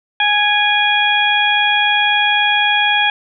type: harmonic tone with a mistuned harmonic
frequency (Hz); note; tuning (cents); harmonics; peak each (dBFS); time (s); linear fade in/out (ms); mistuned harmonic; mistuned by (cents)
830.6; G#5; 0; 1 / 2 / 3 / 4; -17 / -17 / -17 / -17; 0.2-3.1; 2; 3; -32
effects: none